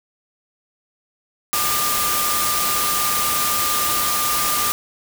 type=tone in noise; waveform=sine; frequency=1200 Hz; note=D6; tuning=37 cents sharp; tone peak=-23 dBFS; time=1.53-4.72 s; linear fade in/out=0 ms; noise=white; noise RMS=-21 dBFS; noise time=1.53-4.72 s; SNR=-5 dB; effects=none